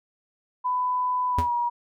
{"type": "tone with pitch glide", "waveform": "sine", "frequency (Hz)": [999, 957.2], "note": ["B5", "A#5"], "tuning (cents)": [20, 46], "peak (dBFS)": -22, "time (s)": [0.64, 1.7], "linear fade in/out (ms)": 20, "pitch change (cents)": -74, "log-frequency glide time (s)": [1.29, 1.52]}
{"type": "tone with exponential decay", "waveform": "square", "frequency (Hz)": 83.2, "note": "E2", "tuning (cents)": 17, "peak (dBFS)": -20, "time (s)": [1.38, 1.5], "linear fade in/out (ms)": 5, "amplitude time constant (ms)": 26}
{"effects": []}